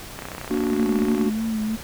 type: click train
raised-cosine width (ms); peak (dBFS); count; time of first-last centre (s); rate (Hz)
0.5; -17; 33; 0.19-1.212; 31.3
type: chord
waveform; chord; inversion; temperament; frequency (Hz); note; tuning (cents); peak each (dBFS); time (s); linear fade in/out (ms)
triangle; Bb augmented; none; equal with one note detuned; 233.1 / 290.8 / 370; Bb3 / D4 / F#4; 0 / -17 / 0; -23; 0.5-1.3; 10
type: tone with vibrato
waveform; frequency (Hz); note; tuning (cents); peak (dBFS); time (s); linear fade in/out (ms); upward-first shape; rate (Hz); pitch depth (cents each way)
sine; 220; A3; 0; -22; 0.71-1.77; 20; sine; 3; 43
effects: pink hiss -38 dBFS RMS until 1.83 s